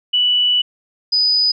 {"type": "tone pair in turn", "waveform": "sine", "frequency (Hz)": [2960, 4978], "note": ["F#7", "D#8"], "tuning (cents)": [0, 0], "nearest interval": "major sixth", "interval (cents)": 900, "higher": "second", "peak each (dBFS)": -12, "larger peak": "neither", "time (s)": [[0.13, 0.62], [1.12, 1.52]], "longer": "first", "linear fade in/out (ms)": 10, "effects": []}